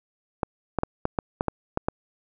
clicks, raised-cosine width 1 ms, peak -9 dBFS, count 9, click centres 0.432 / 0.787 / 0.834 / 1.054 / 1.188 / 1.409 / 1.483 / 1.774 / 1.885 s, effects none

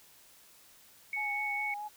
sine tone, 2217 Hz, C#7, in tune, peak -32 dBFS, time 1.13-1.74 s, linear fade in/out 2 ms
sine tone with vibrato, 830.6 Hz, G#5, in tune, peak -37 dBFS, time 1.16-1.89 s, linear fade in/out 20 ms, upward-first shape triangle, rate 4.7 Hz, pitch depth 33 cents each way
effects white hiss -59 dBFS RMS until 1.96 s

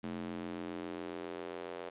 square tone with high-pass filter sweep, 43.65 Hz, F1, in tune, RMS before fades -42 dBFS, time 0.03-1.9 s, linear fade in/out 10 ms, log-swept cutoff 220 to 480 Hz, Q 2.3, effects resampled to 8000 Hz + 11-bit

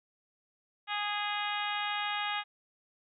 harmonic tone, 413.4 Hz, G#4, 8 cents flat, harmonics 2 / 3 / 4 / 5 / 6 / 7 / 8 / 9, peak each -36 / -38 / -39 / -40 / -41 / -41 / -42 / -43 dBFS, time 0.87-2.44 s, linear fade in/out 50 ms, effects none

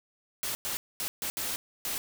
white noise bursts at uneven times, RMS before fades -33 dBFS, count 6, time 0.43-0.55 / 0.65-0.77 / 1-1.08 / 1.22-1.3 / 1.37-1.56 / 1.85-1.98 s, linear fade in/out 0 ms, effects none

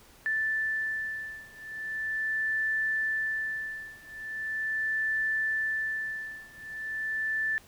sine beating tone pair, 1760 / 1760.4 Hz, A6 / A6, 0 / 0 cents, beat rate 0.4 Hz, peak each -32 / -31 dBFS, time 0.26-7.58 s, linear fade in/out 0 ms, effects pink hiss -56 dBFS RMS until 7.67 s

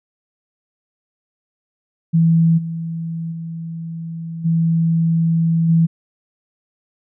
sine tone with level steps, 164.81 Hz, E3, in tune, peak -10 / -22 / -25 / -13 / -10 dBFS, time 2.13-5.87 s, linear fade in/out 20 ms, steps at 2.57 / 3.31 / 4.44 / 5.68 s, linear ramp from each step 20 ms, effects none

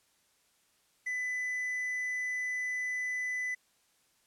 triangle tone with quantisation, 2000 Hz, B6, 21 cents sharp, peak -30 dBFS, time 1.06-3.55 s, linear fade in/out 10 ms, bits 10, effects white hiss -70 dBFS RMS until 4.26 s + low-pass 11000 Hz 12 dB/octave

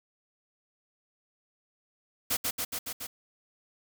white noise with echo, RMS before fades -28 dBFS, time 2.3-2.37 s, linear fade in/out 10 ms, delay 140 ms, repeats 5, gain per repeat -2 dB, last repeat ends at 3.07 s, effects none

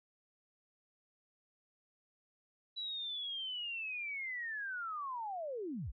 sine linear sweep, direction down, 3951 to 33.83 Hz, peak -38 dBFS, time 2.76-5.92 s, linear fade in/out 20 ms, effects none

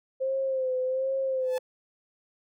sine tone with vibrato, 523.3 Hz, C5, in tune, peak -25 dBFS, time 0.2-1.59 s, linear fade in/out 20 ms, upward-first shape sine, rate 1.3 Hz, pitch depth 44 cents each way
sawtooth tone with exponential growth, 867 Hz, A5, 26 cents flat, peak -31 dBFS, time 1.4-1.58 s, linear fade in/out 0 ms, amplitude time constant 39 ms
effects none

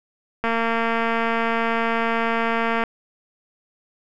click train, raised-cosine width 0.5 ms, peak -8 dBFS, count 550, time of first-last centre 0.44-2.837 s, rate 229 Hz, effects none

